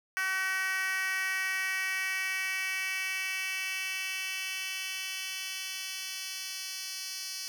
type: tone with high-pass filter sweep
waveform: 10% pulse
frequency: 378.8 Hz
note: F#4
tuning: 41 cents sharp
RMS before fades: -34 dBFS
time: 0.17-7.48 s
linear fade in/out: 0 ms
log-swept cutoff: 1600 to 4200 Hz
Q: 2.7
effects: none